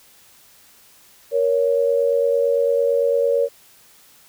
sine tone pair together, 470 / 558.9 Hz, A#4 / C#5, +14 / +14 cents, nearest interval minor third, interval 300 cents, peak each -18 / -18 dBFS, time 1.31-3.49 s, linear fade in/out 50 ms, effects white hiss -51 dBFS RMS until 4.28 s

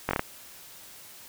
slowing click train, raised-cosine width 0.5 ms, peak -10 dBFS, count 5, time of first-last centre 0.09-0.194 s, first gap 20 ms, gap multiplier 1.18, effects white hiss -48 dBFS RMS until 1.28 s

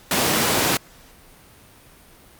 pink high-pass noise, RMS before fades -20 dBFS, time 0.11-0.77 s, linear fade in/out 2 ms, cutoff 170 Hz, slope 12 dB/octave, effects pink hiss -49 dBFS RMS until 2.39 s + Opus 48 kbps

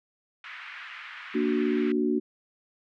white band-pass noise, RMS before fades -42 dBFS, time 0.44-1.92 s, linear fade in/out 2 ms, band 1300 to 2400 Hz, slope 24 dB/octave
sine chord, Bb augmented, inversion none, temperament equal, 233.1 / 293.7 / 370 Hz, Bb3 / D4 / F#4, 0 / 0 / 0 cents, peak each -27 dBFS, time 1.34-2.2 s, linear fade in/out 20 ms
effects none

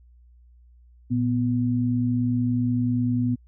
sine tone pair together, 116.52 / 246.9 Hz, A#2 / B3, 0 / 0 cents, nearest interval octave + minor second, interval 1300 cents, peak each -24 / -22 dBFS, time 1.1-3.36 s, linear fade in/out 20 ms, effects added 60 Hz sine -50 dBFS peak until 3.47 s

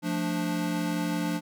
square chord, D minor, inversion first, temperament equal, 174.61 / 220 / 293.7 Hz, F3 / A3 / D4, 0 / 0 / 0 cents, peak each -31 / -35 / -31 dBFS, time 0.02-1.41 s, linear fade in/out 50 ms, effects none

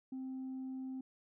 sine tone, 261.6 Hz, C4, in tune, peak -38 dBFS, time 0.12-1.01 s, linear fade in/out 5 ms, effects tanh soft clip ceiling -38 dBFS

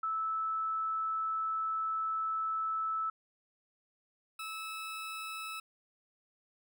sine / 20% pulse tone pair in turn, 1310 / 1304 Hz, E6 / E6, -11 / -19 cents, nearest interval unison, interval 8 cents, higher first, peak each -31 / -34 dBFS, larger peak first, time 0.03-3.1 / 4.39-5.6 s, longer first, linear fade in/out 5 ms, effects none

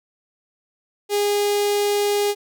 sawtooth tone with notch filter, 410 Hz, G#4, 22 cents flat, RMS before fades -20 dBFS, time 1.09-2.35 s, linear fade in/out 50 ms, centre 1400 Hz, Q 0.94, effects none

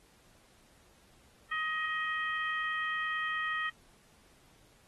harmonic tone, 629 Hz, D#5, 19 cents sharp, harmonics 2 / 3 / 4 / 5, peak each -36 / -33 / -44 / -44 dBFS, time 1.51-3.7 s, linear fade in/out 10 ms, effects pink hiss -64 dBFS RMS until 4.87 s + AAC 32 kbps

